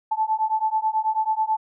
sine beating tone pair, 869 / 878.2 Hz, A5 / A5, -22 / -4 cents, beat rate 9.2 Hz, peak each -23 dBFS, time 0.11-1.57 s, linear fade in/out 10 ms, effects none

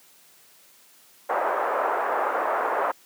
pink band-pass noise, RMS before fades -25 dBFS, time 1.29-2.92 s, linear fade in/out 10 ms, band 510 to 1400 Hz, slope 24 dB/octave, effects white hiss -55 dBFS RMS until 3.05 s + high-pass 150 Hz 12 dB/octave

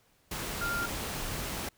sine tone in noise, 1396.9 Hz, F6, in tune, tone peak -31 dBFS, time 0.61-0.86 s, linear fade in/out 5 ms, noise pink, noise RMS -36 dBFS, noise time 0.31-1.69 s, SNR +2 dB, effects pink hiss -67 dBFS RMS until 1.77 s

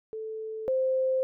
sine tone pair in turn, 439 / 522.1 Hz, A4 / C5, -4 / -4 cents, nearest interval minor third, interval 300 cents, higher second, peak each -33 / -23 dBFS, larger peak second, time 0.13-0.68 / 0.68-1.23 s, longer neither, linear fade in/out 0 ms, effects none

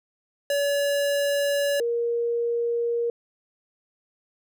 square / sine tone pair in turn, 569 / 470.5 Hz, C#5 / A#4, +45 / +16 cents, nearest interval minor third, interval 329 cents, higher first, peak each -22 dBFS, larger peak neither, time 0.5-1.8 / 1.8-3.1 s, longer neither, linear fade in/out 2 ms, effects none

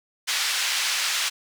white band-pass noise, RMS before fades -25 dBFS, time 0.27-1.3 s, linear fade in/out 20 ms, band 1400 to 5200 Hz, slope 12 dB/octave, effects none

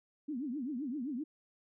sine tone with vibrato, 269 Hz, C4, 48 cents sharp, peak -35 dBFS, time 0.28-1.24 s, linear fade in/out 10 ms, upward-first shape triangle, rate 7.7 Hz, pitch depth 300 cents each way, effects none

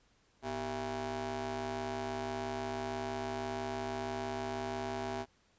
20% pulse ring-modulated tone, 141.7 Hz, C#3, 38 cents sharp, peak -28 dBFS, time 0.42-5.26 s, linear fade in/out 50 ms, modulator 529 Hz, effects pink hiss -70 dBFS RMS until 5.58 s + resampled to 16000 Hz

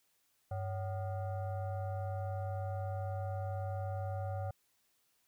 sine tone with frequency modulation, 98 Hz, G2, in tune, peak -35 dBFS, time 0.51-4.51 s, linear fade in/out 5 ms, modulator 658 Hz, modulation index 0.77, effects white hiss -75 dBFS RMS until 5.27 s

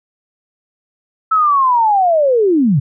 sine linear sweep, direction down, 1318.5 to 121.8 Hz, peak -9 dBFS, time 1.31-2.8 s, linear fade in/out 10 ms, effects none

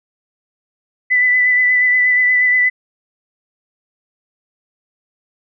sine tone with vibrato, 1993 Hz, B6, 15 cents sharp, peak -10 dBFS, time 1.1-2.7 s, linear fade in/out 20 ms, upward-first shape sine, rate 8.4 Hz, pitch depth 19 cents each way, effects none

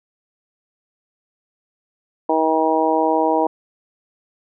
harmonic tone, 159.2 Hz, D#3, 40 cents sharp, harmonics 2 / 3 / 4 / 5 / 6, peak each -21 / -21 / -21 / -21 / -21 dBFS, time 2.29-3.47 s, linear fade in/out 5 ms, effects none

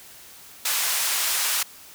white band-pass noise, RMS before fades -24 dBFS, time 0.65-1.63 s, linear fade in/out 5 ms, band 850 to 14000 Hz, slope 12 dB/octave, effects white hiss -46 dBFS RMS until 1.94 s

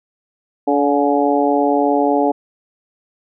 harmonic tone with a mistuned harmonic, 143.5 Hz, D3, 40 cents flat, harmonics 2 / 3 / 4 / 5 / 6, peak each -17 / -19 / -20 / -19 / -20 dBFS, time 0.67-2.32 s, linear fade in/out 10 ms, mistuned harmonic 6, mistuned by -38 cents, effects none

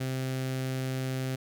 sawtooth tone with notch filter, 130.81 Hz, C3, in tune, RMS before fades -32 dBFS, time 0-1.36 s, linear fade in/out 10 ms, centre 990 Hz, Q 1.8, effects none

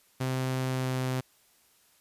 sawtooth tone with pitch glide, 130 to 129.1 Hz, C3 to C3, -11 to -23 cents, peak -24 dBFS, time 0.2-1.21 s, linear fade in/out 10 ms, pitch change -12 cents, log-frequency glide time 0.67-0.99 s, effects white hiss -64 dBFS RMS until 2 s + resampled to 32000 Hz

